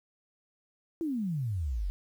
sine exponential sweep, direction down, 344.4 to 42.39 Hz, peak -29 dBFS, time 1.01-1.9 s, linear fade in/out 0 ms, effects 10-bit

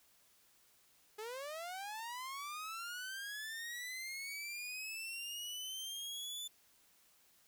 sawtooth linear sweep, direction up, 415.3 to 3520 Hz, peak -39 dBFS, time 1.18-6.48 s, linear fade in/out 10 ms, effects white hiss -69 dBFS RMS until 7.47 s

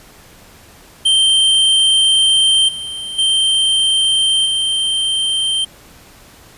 square tone with level steps, 3136 Hz, G7, in tune, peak -10 / -24 / -12 / -15 dBFS, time 1.05-5.65 s, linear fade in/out 10 ms, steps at 2.68 / 3.18 / 4.45 s, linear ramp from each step 10 ms, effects pink hiss -43 dBFS RMS until 6.57 s + resampled to 32000 Hz

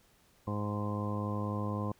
harmonic tone with a mistuned harmonic, 103.83 Hz, G#2, in tune, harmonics 1 / 2 / 3 / 4 / 5 / 6 / 7 / 8 / 9 / 10, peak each -35 / -37 / -42 / -46 / -42 / -50 / -49 / -51 / -50 / -41 dBFS, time 0.47-1.92 s, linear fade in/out 5 ms, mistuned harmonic 9, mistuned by +23 cents, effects pink hiss -66 dBFS RMS until 1.99 s

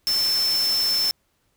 sine tone in noise, 5310 Hz, E8, 12 cents sharp, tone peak -19 dBFS, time 0.07-1.11 s, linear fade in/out 0 ms, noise white, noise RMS -31 dBFS, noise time 0.07-1.11 s, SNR +9 dB, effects pink hiss -68 dBFS RMS until 1.56 s

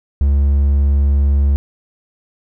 triangle tone, 70.2 Hz, C#2, 22 cents sharp, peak -8 dBFS, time 0.21-1.56 s, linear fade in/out 0 ms, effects none

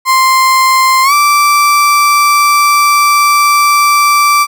35% pulse tone with pitch glide, 1046.5 to 1167.9 Hz, C6 to D6, 0 to -10 cents, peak -4 dBFS, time 0.05-4.47 s, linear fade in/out 50 ms, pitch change +190 cents, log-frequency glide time 1.03-1.13 s, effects none

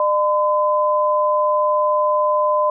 sine tone pair together, 603.5 / 1017 Hz, D5 / C6, +47 / -50 cents, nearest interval major sixth, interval 903 cents, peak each -17 dBFS, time 0-2.7 s, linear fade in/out 2 ms, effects none

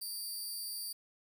15% pulse tone with amplitude modulation, 4699 Hz, D8, in tune, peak -29 dBFS, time 0.01-0.93 s, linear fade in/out 10 ms, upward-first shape sine, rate 220 Hz, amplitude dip 70%, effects 11-bit

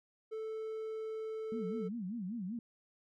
triangle tone, 439.6 Hz, A4, 2 cents flat, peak -36 dBFS, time 0.31-1.89 s, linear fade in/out 20 ms
sine tone with vibrato, 207.7 Hz, G#3, in tune, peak -37 dBFS, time 1.52-2.59 s, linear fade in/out 2 ms, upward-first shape sine, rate 5.1 Hz, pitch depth 260 cents each way
effects none

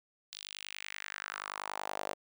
sawtooth tone with high-pass filter sweep, 50.5 Hz, G#1, 48 cents flat, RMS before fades -42 dBFS, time 0.32-2.14 s, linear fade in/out 10 ms, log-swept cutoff 3900 to 590 Hz, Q 2.6, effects none

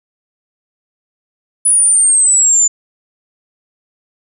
sine exponential sweep, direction down, 9956 to 7040 Hz, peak -7 dBFS, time 1.65-2.68 s, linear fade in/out 10 ms, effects none

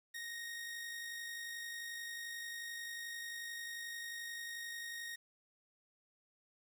sawtooth tone with amplitude modulation, 1864.7 Hz, A#6, in tune, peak -38 dBFS, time 0.14-5.16 s, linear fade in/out 10 ms, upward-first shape sine, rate 51.3 Hz, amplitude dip 30%, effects 11-bit

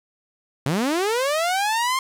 sawtooth linear sweep, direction up, 125 to 1070 Hz, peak -16 dBFS, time 0.66-1.99 s, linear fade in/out 2 ms, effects low-pass 12000 Hz 12 dB/octave + 8-bit

